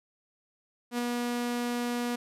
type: tone with ADSR envelope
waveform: sawtooth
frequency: 241.3 Hz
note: B3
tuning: 40 cents flat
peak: -23 dBFS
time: 0.91-2.16 s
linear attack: 73 ms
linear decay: 13 ms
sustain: -2 dB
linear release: 9 ms
effects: resampled to 32000 Hz